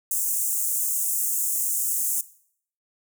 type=high-pass noise; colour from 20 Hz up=pink; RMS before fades=-25 dBFS; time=0.11-2.21 s; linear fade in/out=2 ms; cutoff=7000 Hz; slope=48 dB/octave; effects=noise-tail reverb RT60 0.6 s tail -18 dB re dry